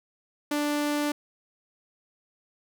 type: tone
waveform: sawtooth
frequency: 294 Hz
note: D4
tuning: 2 cents sharp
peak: -21 dBFS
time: 0.51-1.12 s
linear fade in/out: 5 ms
effects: none